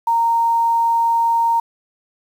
sine tone with quantisation, 925 Hz, A#5, 14 cents flat, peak -13 dBFS, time 0.07-1.6 s, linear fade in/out 5 ms, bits 7, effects none

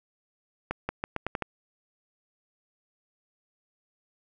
accelerating click train, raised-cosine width 0.5 ms, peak -14 dBFS, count 7, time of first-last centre 0.71-1.423 s, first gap 180 ms, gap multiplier 0.83, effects none

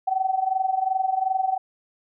sine tone with amplitude modulation, 760 Hz, F#5, 46 cents sharp, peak -17 dBFS, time 0.07-1.58 s, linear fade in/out 10 ms, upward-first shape sine, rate 22.7 Hz, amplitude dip 80%, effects none

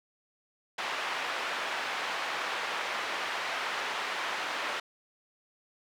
pink band-pass noise, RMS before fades -34 dBFS, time 0.78-4.8 s, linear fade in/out 5 ms, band 840 to 2900 Hz, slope 12 dB/octave, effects none

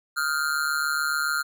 square tone with amplitude modulation, 1403 Hz, F6, 8 cents sharp, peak -20 dBFS, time 0.16-1.43 s, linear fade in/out 20 ms, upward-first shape sine, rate 147 Hz, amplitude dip 90%, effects none

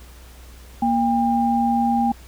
sine tone pair together, 235.4 / 801 Hz, A#3 / G5, +17 / +37 cents, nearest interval octave + major sixth, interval 2120 cents, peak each -19 dBFS, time 0.82-2.12 s, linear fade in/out 5 ms, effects added 61 Hz sine -41 dBFS peak until 2.27 s + pink hiss -48 dBFS RMS until 2.27 s

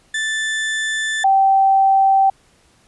35% pulse / sine tone pair in turn, 1760 / 776.8 Hz, A6 / G5, 0 / -16 cents, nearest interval octave + major second, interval 1416 cents, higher first, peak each -17 / -10 dBFS, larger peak second, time 0.14-1.24 / 1.24-2.3 s, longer first, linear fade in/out 5 ms, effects pink hiss -55 dBFS RMS until 2.87 s + resampled to 24000 Hz

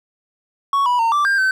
triangle tone with pitch steps, 1113 / 980 / 914 / 1170 / 1596 / 1534 Hz, C#6 / B5 / A#5 / D6 / G6 / G6, +7 / -14 / -34 / -7 / +31 / -38 cents, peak -12 dBFS, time 0.73-1.51 s, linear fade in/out 2 ms, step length 130 ms, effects none

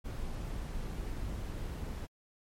brown noise, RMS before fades -38 dBFS, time 0.04-2.07 s, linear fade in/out 20 ms, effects MP3 64 kbps

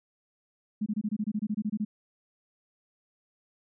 sine tone bursts, 211.4 Hz, G#3, 31 cents sharp, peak -26 dBFS, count 14, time 0.81-1.85 s, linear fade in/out 10 ms, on 52 ms, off 24 ms, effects none

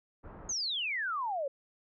pink low-pass noise, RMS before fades -48 dBFS, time 0.23-0.53 s, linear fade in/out 20 ms, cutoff 1400 Hz, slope 24 dB/octave
sine exponential sweep, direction down, 6640 to 530 Hz, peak -31 dBFS, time 0.49-1.48 s, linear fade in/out 5 ms
effects none

